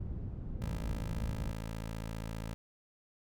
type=low-pass noise; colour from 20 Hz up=white; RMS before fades=-39 dBFS; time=0-1.52 s; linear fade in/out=10 ms; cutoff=110 Hz; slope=12 dB/octave
type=tone; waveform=15% pulse; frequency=55 Hz; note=A1; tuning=in tune; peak=-32 dBFS; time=0.62-2.54 s; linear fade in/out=0 ms
effects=none